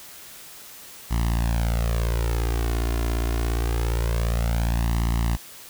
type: tone with flanger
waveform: sawtooth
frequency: 57.3 Hz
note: A#1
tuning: 29 cents flat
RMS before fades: -23 dBFS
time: 1.1-5.37 s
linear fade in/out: 20 ms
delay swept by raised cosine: 1 to 2.9 ms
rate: 0.25 Hz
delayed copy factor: +0.9
effects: white hiss -43 dBFS RMS until 5.69 s